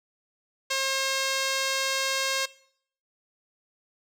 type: tone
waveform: 5% pulse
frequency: 536 Hz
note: C5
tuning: 42 cents sharp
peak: -13 dBFS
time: 0.7-2.46 s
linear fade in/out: 10 ms
effects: noise-tail reverb RT60 0.6 s tail -19 dB re dry + low-pass 12000 Hz 12 dB/octave

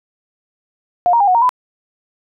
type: tone with pitch steps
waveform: sine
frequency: 710 / 937 / 808 / 734 / 931 / 1001 Hz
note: F5 / A#5 / G#5 / F#5 / A#5 / B5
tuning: +28 / +9 / -48 / -14 / -2 / +23 cents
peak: -9 dBFS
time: 1.06-1.492 s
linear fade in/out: 0 ms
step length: 72 ms
effects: none

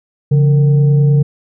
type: tone with frequency modulation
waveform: sine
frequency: 142.1 Hz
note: C#3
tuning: 43 cents sharp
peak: -7 dBFS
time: 0.31-1.23 s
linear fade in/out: 10 ms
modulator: 314 Hz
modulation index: 0.35
effects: none

